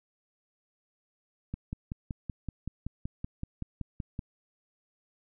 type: click train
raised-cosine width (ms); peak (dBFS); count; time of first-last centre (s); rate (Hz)
5; -22; 15; 1.54-4.192; 5.28
effects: none